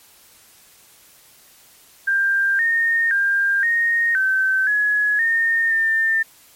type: tone with pitch steps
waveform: sine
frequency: 1589 / 1837 / 1598 / 1857 / 1542 / 1685 / 1830 / 1799 Hz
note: G6 / A#6 / G6 / A#6 / G6 / G#6 / A#6 / A6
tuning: +23 / -26 / +33 / -7 / -29 / +25 / -32 / +38 cents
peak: -15 dBFS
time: 2.07-6.23 s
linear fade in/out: 10 ms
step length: 520 ms
effects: white hiss -50 dBFS RMS until 6.55 s + MP3 64 kbps